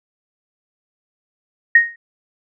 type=tone with exponential decay; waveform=sine; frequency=1864.7 Hz; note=A#6; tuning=in tune; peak=-3 dBFS; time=1.75-1.96 s; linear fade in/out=5 ms; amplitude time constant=45 ms; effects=none